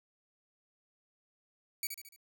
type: tone with echo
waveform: 5% pulse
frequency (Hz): 2276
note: C#7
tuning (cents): +45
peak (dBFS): -23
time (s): 1.83-1.87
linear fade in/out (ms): 2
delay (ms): 73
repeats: 4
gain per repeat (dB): -6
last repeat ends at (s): 2.162
effects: none